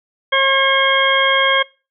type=harmonic tone; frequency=540 Hz; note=C#5; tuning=45 cents flat; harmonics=1 / 2 / 3 / 4 / 6; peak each=-18 / -18 / -18 / -18 / -18 dBFS; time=0.32-1.63 s; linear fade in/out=10 ms; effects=noise-tail reverb RT60 0.3 s tail -23 dB re dry